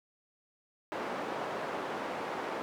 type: band-pass noise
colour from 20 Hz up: white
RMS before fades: -37 dBFS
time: 0.92-2.62 s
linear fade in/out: 0 ms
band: 260 to 1000 Hz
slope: 12 dB/octave
effects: none